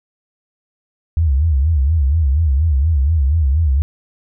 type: tone with vibrato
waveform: sine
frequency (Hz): 74.1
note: D2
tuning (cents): +16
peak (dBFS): -11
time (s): 1.17-3.82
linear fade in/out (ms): 0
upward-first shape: sine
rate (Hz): 4.2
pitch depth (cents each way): 210
effects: none